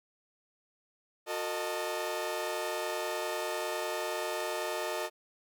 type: tone cluster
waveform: sawtooth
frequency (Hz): 363.4 / 453.1 / 615 / 876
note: F#4 / A#4 / D#5 / A5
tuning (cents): -31 / -49 / -20 / -8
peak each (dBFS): -35 / -35 / -32 / -37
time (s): 1.26-5.1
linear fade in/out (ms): 50
effects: none